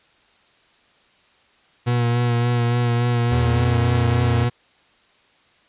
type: tone with vibrato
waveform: 40% pulse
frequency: 120 Hz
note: B2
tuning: 49 cents flat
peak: -16 dBFS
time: 1.86-4.5 s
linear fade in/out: 20 ms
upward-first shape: sine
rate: 3.5 Hz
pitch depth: 22 cents each way
type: tone with pitch glide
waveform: square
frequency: 81.4 to 89.8 Hz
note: E2 to F2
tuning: -21 to +49 cents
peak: -22 dBFS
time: 3.31-4.45 s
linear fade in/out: 10 ms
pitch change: +170 cents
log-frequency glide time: 3.41-3.76 s
effects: white hiss -57 dBFS RMS until 5.68 s + resampled to 8000 Hz